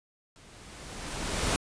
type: noise with level ramp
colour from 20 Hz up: pink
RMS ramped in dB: -55 to -26 dBFS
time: 0.36-1.56 s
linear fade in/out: 0 ms
effects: resampled to 22050 Hz